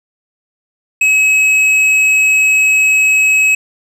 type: tone with hard clipping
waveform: triangle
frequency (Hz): 2562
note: E7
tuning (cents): -50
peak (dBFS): -9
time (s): 1.01-3.55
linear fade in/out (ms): 5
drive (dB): 10
effects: none